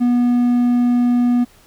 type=tone; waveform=triangle; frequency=243.3 Hz; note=B3; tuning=26 cents flat; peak=-10 dBFS; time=0-1.45 s; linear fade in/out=20 ms; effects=pink hiss -50 dBFS RMS until 1.66 s